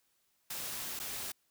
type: noise with dropouts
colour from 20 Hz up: white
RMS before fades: -40 dBFS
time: 0.5-1.32 s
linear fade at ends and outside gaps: 5 ms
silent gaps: 0.992-0.998 s
effects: white hiss -75 dBFS RMS until 1.5 s